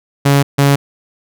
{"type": "tone bursts at uneven times", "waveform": "sawtooth", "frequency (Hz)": 140.6, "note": "C#3", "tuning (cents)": 25, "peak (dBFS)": -4, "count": 2, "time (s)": [[0.25, 0.43], [0.58, 0.76]], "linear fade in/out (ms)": 10, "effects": []}